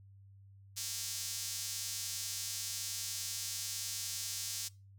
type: tone with high-pass filter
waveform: sawtooth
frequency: 229.5 Hz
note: A#3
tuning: 27 cents flat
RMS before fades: -40 dBFS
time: 0.76-4.69 s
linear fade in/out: 20 ms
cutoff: 5600 Hz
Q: 1.3
effects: noise-tail reverb RT60 0.3 s tail -23 dB re dry + added 98 Hz sine -55 dBFS peak until 4.98 s